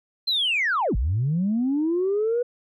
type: linear two-way sweep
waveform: sine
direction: down then up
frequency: 4186 to 46.25 to 493.2 Hz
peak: -19 dBFS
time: 0.27-2.43 s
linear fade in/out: 10 ms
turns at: 0.96 s
effects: tanh soft clip ceiling -16 dBFS